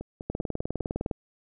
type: two click trains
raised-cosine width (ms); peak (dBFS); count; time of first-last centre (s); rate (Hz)
2; -23 / -16; 5 / 17; 0.01-0.805 / 0.3-1.112; 5.03 / 19.7
effects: none